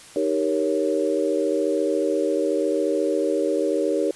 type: chord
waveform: sine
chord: Eb dominant seventh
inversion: none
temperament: equal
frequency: 311.1 / 392 / 466.2 / 554.4 Hz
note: Eb4 / G4 / Bb4 / Db5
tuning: 0 / 0 / 0 / 0 cents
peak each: -25 dBFS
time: 0.16-4.11 s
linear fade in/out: 2 ms
effects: white hiss -45 dBFS RMS until 4.15 s + resampled to 24000 Hz